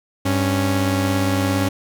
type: tone pair together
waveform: sawtooth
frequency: 98 / 276.5 Hz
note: G2 / C#4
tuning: 0 / -4 cents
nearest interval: octave + tritone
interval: 1796 cents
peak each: -16 dBFS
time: 0.25-1.69 s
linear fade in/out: 10 ms
effects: none